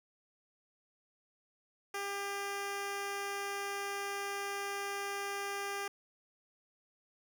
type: tone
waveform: 10% pulse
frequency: 400 Hz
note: G4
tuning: 35 cents sharp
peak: -28 dBFS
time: 1.94-5.88 s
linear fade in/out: 5 ms
effects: none